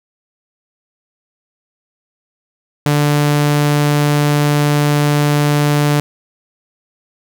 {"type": "tone", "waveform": "sawtooth", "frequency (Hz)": 146.83, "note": "D3", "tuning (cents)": 0, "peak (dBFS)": -7, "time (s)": [2.86, 6], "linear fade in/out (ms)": 0, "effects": []}